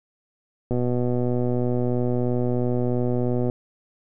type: click train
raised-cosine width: 2 ms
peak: -12 dBFS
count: 344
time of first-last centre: 0.71-3.499 s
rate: 123 Hz
effects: none